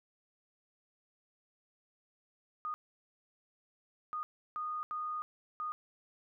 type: tone bursts at uneven times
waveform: sine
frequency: 1232 Hz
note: D#6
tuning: 17 cents flat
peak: -35 dBFS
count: 5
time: 2.65-2.74 / 4.13-4.23 / 4.56-4.83 / 4.91-5.22 / 5.6-5.72 s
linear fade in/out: 0 ms
effects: none